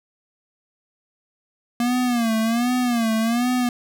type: tone with vibrato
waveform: square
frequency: 235.6 Hz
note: A#3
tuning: 19 cents sharp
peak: -19 dBFS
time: 1.8-3.69 s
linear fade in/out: 2 ms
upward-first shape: sine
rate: 1.3 Hz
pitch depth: 110 cents each way
effects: none